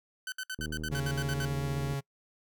sawtooth tone bursts, 1520 Hz, F#6, 46 cents sharp, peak -31 dBFS, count 11, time 0.27-1.451 s, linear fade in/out 2 ms, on 51 ms, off 62 ms
click train, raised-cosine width 3 ms, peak -27 dBFS, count 105, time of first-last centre 0.59-1.937 s, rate 77.2 Hz
45% pulse tone with vibrato, 139 Hz, C#3, 5 cents sharp, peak -31 dBFS, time 0.91-2.01 s, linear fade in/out 20 ms, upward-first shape triangle, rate 7.2 Hz, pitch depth 11 cents each way
effects noise-tail reverb RT60 0.1 s tail -25 dB re dry

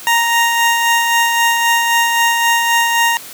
20% pulse tone with tremolo, 932.3 Hz, A#5, in tune, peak -5 dBFS, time 0.07-3.17 s, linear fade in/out 0 ms, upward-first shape sine, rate 3.8 Hz, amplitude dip 35%, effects white hiss -33 dBFS RMS until 3.33 s + high-pass 100 Hz 12 dB/octave

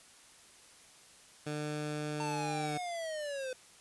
15% pulse tone, 150.1 Hz, D3, 38 cents sharp, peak -29 dBFS, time 1.46-2.78 s, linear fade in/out 10 ms
square linear sweep, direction down, 903 to 505 Hz, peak -37 dBFS, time 2.2-3.53 s, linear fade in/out 2 ms
effects white hiss -58 dBFS RMS until 3.8 s + resampled to 24000 Hz

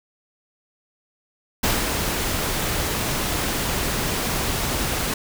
pink noise with ADSR envelope, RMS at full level -20 dBFS, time 1.63-5.14 s, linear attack 9 ms, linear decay 200 ms, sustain -4 dB, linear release 4 ms, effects none

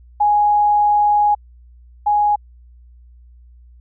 sine tone pair in turn, 830.6 / 830.6 Hz, G#5 / G#5, 0 / 0 cents, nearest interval unison, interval 0 cents, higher neither, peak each -11 / -12 dBFS, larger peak first, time 0.2-1.35 / 2.06-2.36 s, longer first, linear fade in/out 10 ms, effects added 60 Hz sine -42 dBFS peak until 3.8 s

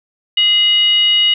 sine tone with frequency modulation, 2900 Hz, F#7, 35 cents flat, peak -9 dBFS, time 0.37-1.34 s, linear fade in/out 5 ms, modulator 833 Hz, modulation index 0.44, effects none

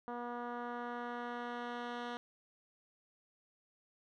10% pulse tone with low-pass filter sweep, 240.9 Hz, B3, 43 cents flat, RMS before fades -42 dBFS, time 0.08-2.17 s, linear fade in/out 0 ms, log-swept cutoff 1100 to 3200 Hz, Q 1.1, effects none

